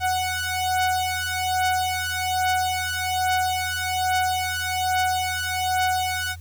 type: beating tone pair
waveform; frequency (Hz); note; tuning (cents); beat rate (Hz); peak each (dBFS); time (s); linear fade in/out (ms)
sawtooth; 740 / 741.2; F#5 / F#5; 0 / +3; 1.2; -21; 0-6.36; 50
effects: added 85 Hz sine -36 dBFS peak until 6.4 s + white hiss -56 dBFS RMS until 6.4 s